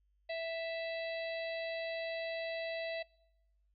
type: harmonic tone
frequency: 659.3 Hz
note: E5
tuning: in tune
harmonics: 1 / 3 / 4 / 5 / 6 / 7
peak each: -37 / -45 / -47 / -56 / -49 / -55 dBFS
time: 0.29-3.03 s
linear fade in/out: 10 ms
effects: noise-tail reverb RT60 0.9 s tail -26 dB re dry + added 50 Hz sine -70 dBFS peak until 3.74 s